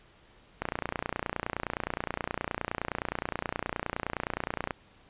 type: click train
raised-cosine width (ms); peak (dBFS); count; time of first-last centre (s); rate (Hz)
0.5; -15; 122; 0.62-4.708; 29.6
effects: pink hiss -59 dBFS RMS until 5.09 s + resampled to 8000 Hz